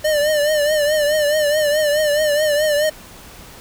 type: tone with vibrato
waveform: square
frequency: 600 Hz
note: D5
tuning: 37 cents sharp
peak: -15 dBFS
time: 0.04-2.9 s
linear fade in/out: 10 ms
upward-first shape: triangle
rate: 4.7 Hz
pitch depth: 77 cents each way
effects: pink hiss -40 dBFS RMS until 3.6 s